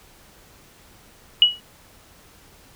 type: tone with exponential decay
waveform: sine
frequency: 2923 Hz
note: F#7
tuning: 22 cents flat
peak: -6 dBFS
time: 1.42-1.6 s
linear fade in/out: 1 ms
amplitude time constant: 38 ms
effects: pink hiss -51 dBFS RMS until 2.75 s